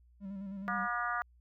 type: tone with vibrato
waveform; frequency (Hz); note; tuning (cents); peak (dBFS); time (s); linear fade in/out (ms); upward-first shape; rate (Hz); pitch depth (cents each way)
triangle; 196; G3; 0; -37; 0.2-0.88; 50; square; 9.5; 39
type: harmonic tone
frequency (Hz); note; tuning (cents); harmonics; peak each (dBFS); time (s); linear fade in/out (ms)
240; B3; -49; 3 / 4 / 5 / 6 / 7 / 8; -39 / -44 / -35 / -37 / -42 / -45; 0.68-1.22; 0
effects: added 60 Hz sine -60 dBFS peak until 1.4 s